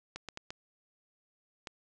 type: clicks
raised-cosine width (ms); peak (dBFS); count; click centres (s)
0.2; -23; 5; 0.16 / 0.287 / 0.374 / 0.505 / 1.672
effects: resampled to 22050 Hz